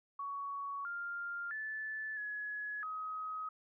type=tone with pitch steps; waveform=sine; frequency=1120 / 1398 / 1744 / 1690 / 1265 Hz; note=C#6 / F6 / A6 / G#6 / D#6; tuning=+18 / +1 / -16 / +30 / +28 cents; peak=-38 dBFS; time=0.19-3.49 s; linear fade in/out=5 ms; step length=660 ms; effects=none